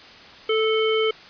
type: harmonic tone with a mistuned harmonic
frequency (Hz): 440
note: A4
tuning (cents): 0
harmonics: 1 / 3 / 5 / 7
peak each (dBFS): -19 / -29 / -29 / -27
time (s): 0.49-1.11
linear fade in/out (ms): 5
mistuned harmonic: 3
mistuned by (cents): -17
effects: white hiss -44 dBFS RMS until 1.29 s + resampled to 11025 Hz